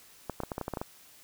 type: clicks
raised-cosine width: 1 ms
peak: -19 dBFS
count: 10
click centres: 0.297 / 0.403 / 0.435 / 0.518 / 0.581 / 0.613 / 0.681 / 0.737 / 0.772 / 0.815 s
effects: white hiss -56 dBFS RMS until 1.23 s